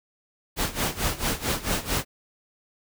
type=noise with tremolo; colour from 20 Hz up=pink; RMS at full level=-24 dBFS; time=0.56-2.05 s; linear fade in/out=50 ms; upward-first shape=sine; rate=4.5 Hz; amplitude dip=85%; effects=none